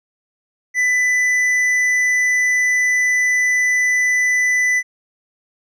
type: tone with hard clipping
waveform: sine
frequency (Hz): 1994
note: B6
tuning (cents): +16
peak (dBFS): -15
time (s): 0.74-4.83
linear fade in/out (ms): 50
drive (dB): 6
effects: none